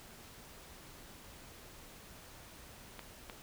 clicks, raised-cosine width 0.3 ms, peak -28 dBFS, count 2, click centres 2.993 / 3.298 s, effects pink hiss -54 dBFS RMS until 3.42 s

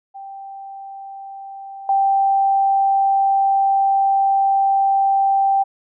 sine tone with level steps, 784 Hz, G5, in tune, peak -31 / -13 dBFS, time 0.14-5.64 s, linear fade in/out 20 ms, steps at 1.89 s, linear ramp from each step 2 ms, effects none

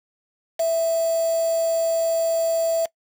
sine tone with quantisation, 659.3 Hz, E5, in tune, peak -18 dBFS, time 0.59-2.86 s, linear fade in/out 10 ms, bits 5, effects noise-tail reverb RT60 0.1 s tail -22 dB re dry

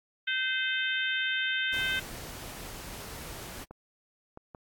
harmonic tone, 517 Hz, C5, 21 cents flat, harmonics 3 / 4 / 5 / 6 / 7, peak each -30 / -36 / -36 / -34 / -37 dBFS, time 0.27-2 s, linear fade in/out 10 ms
pink noise, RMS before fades -42 dBFS, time 1.72-3.65 s, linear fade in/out 20 ms
clicks, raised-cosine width 1 ms, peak -30 dBFS, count 3, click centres 3.71 / 4.374 / 4.548 s
effects AAC 64 kbps

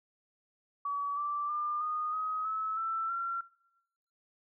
sine tone with pitch steps, 1139 / 1169 / 1199.8 / 1231.4 / 1263.8 / 1297.1 / 1331.2 / 1366.3 Hz, C#6 / D6 / D6 / D#6 / D#6 / E6 / E6 / F6, +47 / -8 / +37 / -18 / +27 / -28 / +17 / -38 cents, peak -31 dBFS, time 0.85-3.41 s, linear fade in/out 5 ms, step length 320 ms, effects noise-tail reverb RT60 0.9 s tail -22 dB re dry

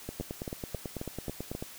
two click trains, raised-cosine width 2 ms, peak -22 / -22 dBFS, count 6 / 15, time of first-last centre 0.21-1.55 / 0.09-1.625 s, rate 3.73 / 9.12 Hz, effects white hiss -48 dBFS RMS until 1.78 s

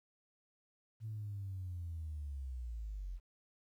sine linear sweep, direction down, 112.1 to 42.34 Hz, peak -39 dBFS, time 1-3.2 s, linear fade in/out 50 ms, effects tanh soft clip ceiling -35 dBFS + 12-bit

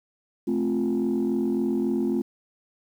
sine chord, F major, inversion first, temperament just, 218.3 / 261.9 / 349.2 Hz, A3 / C4 / F4, -13 / +2 / 0 cents, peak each -25 dBFS, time 0.47-2.22 s, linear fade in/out 10 ms, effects tanh soft clip ceiling -17 dBFS + 9-bit

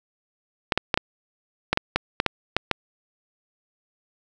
clicks, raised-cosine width 0.3 ms, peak -3 dBFS, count 11, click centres 0.722 / 0.776 / 0.942 / 0.975 / 1.73 / 1.774 / 1.96 / 2.201 / 2.263 / 2.566 / 2.713 s, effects none

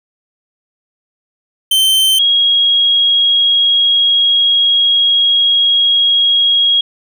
45% pulse / sine tone pair in turn, 3103 / 3291 Hz, G7 / G#7, -18 / -16 cents, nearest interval minor second, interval 102 cents, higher second, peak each -8 / -8 dBFS, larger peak neither, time 1.71-2.19 / 2.19-6.81 s, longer second, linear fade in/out 5 ms, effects none

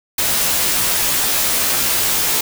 white noise with comb filter, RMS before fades -17 dBFS, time 0.18-2.41 s, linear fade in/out 5 ms, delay 15 ms, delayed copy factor -0.8, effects none

